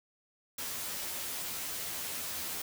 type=noise with comb filter; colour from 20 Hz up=white; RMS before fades=-38 dBFS; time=0.58-2.62 s; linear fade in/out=5 ms; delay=12 ms; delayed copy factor=+0.8; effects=none